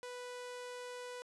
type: tone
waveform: sawtooth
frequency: 493.9 Hz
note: B4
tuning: in tune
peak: -40 dBFS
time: 0.03-1.22 s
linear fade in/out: 0 ms
effects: resampled to 24000 Hz